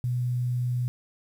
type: tone with quantisation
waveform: sine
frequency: 123.47 Hz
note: B2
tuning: in tune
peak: -24 dBFS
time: 0.04-0.88 s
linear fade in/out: 0 ms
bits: 9
effects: none